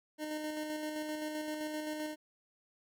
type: tone with tremolo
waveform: 25% pulse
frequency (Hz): 305.9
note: D#4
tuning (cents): -29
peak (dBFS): -32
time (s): 0.18-2.16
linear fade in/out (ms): 50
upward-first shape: square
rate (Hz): 7.7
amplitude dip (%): 30
effects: none